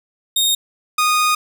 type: tone pair in turn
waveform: sawtooth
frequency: 3703 / 1235.7 Hz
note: A#7 / D#6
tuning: -12 / -12 cents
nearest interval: octave + perfect fifth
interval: 1900 cents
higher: first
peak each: -11 / -10 dBFS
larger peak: second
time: 0.36-0.55 / 0.98-1.35 s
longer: second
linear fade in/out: 5 ms
effects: none